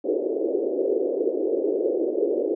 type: band-pass noise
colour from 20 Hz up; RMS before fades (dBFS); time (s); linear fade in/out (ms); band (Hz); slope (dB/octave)
pink; -24; 0.04-2.55; 10; 330 to 520; 48
effects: none